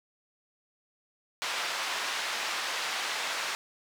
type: band-pass noise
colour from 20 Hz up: pink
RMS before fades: -33 dBFS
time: 1.42-3.55 s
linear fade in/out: 0 ms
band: 1000 to 5300 Hz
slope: 12 dB/octave
effects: none